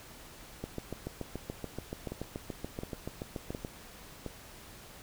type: two click trains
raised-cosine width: 2 ms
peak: -23 / -24 dBFS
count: 22 / 4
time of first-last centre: 0.64-3.649 / 2.12-4.263 s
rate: 6.98 / 1.4 Hz
effects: pink hiss -51 dBFS RMS until 5.02 s